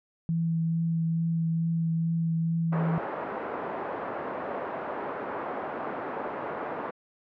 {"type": "tone with vibrato", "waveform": "sine", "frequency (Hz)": 164.81, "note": "E3", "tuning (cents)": 0, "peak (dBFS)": -24, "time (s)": [0.29, 2.98], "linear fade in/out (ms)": 0, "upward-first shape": "triangle", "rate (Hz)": 2.3, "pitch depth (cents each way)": 14}
{"type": "band-pass noise", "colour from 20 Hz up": "pink", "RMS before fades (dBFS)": -34, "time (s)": [2.72, 6.91], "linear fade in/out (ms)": 10, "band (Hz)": [410, 1200], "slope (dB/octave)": 12}
{"effects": ["low-pass 2000 Hz 12 dB/octave"]}